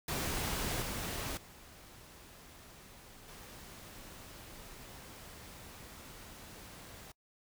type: noise with level steps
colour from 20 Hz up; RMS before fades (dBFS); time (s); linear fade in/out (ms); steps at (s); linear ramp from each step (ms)
pink; -36 / -39 / -55 / -51; 0.08-7.12; 5; 0.82 / 1.37 / 3.28; 2
effects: noise-tail reverb RT60 0.1 s tail -25 dB re dry